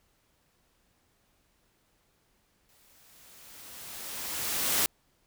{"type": "noise with exponential growth", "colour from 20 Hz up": "white", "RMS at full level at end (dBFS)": -25, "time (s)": [2.69, 4.86], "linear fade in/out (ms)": 0, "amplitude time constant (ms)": 470, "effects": ["pink hiss -70 dBFS RMS until 5.26 s"]}